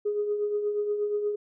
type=tone with tremolo; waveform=sine; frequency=415.3 Hz; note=G#4; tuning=in tune; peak=-22 dBFS; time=0.05-1.36 s; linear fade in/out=10 ms; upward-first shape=triangle; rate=8.4 Hz; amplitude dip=55%; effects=tanh soft clip ceiling -18 dBFS